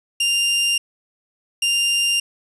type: tone pair in turn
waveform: sawtooth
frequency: 2794 / 2794 Hz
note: F7 / F7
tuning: 0 / 0 cents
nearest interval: unison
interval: 0 cents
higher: neither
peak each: -13 dBFS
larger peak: neither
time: 0.2-0.78 / 1.62-2.2 s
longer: neither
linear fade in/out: 5 ms
effects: resampled to 24000 Hz + 8-bit